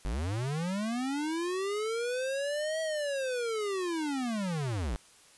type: linear two-way sweep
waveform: square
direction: up then down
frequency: 43.65 to 646 to 47.77 Hz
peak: -31 dBFS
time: 0.05-4.96 s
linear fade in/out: 0 ms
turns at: 2.81 s
effects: white hiss -58 dBFS RMS until 5.37 s + resampled to 24000 Hz